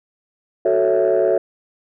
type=chord; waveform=sine; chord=F# minor seventh; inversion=none; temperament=equal; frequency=370 / 440 / 554.4 / 659.3 Hz; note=F#4 / A4 / C#5 / E5; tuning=0 / 0 / 0 / 0 cents; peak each=-18 dBFS; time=0.65-1.38 s; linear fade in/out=5 ms; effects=tanh soft clip ceiling -8 dBFS